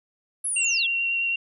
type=linear sweep; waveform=sine; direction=down; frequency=11175 to 3032 Hz; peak=-24 dBFS; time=0.44-0.87 s; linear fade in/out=10 ms
type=tone with vibrato; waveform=sine; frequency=2748 Hz; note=F7; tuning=29 cents flat; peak=-22 dBFS; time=0.56-1.36 s; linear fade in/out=5 ms; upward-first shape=sine; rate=9.2 Hz; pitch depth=13 cents each way
effects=none